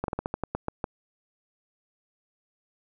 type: slowing click train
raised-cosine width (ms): 1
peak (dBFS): -14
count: 10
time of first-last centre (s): 0.04-0.842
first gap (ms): 42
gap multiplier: 1.18
effects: none